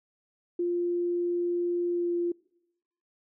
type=tone with pitch glide; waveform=sine; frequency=349.2 to 346.4 Hz; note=F4 to F4; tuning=0 to -14 cents; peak=-25 dBFS; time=0.59-2.32 s; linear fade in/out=5 ms; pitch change=-14 cents; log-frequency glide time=1.9-2.14 s; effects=noise-tail reverb RT60 0.9 s tail -25 dB re dry